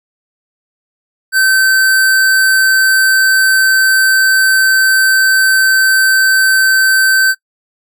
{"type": "tone", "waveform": "square", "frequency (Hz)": 1543, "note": "G6", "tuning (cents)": -28, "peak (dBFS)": -8, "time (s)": [1.32, 7.35], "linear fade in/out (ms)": 50, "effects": ["noise-tail reverb RT60 0.1 s tail -23 dB re dry"]}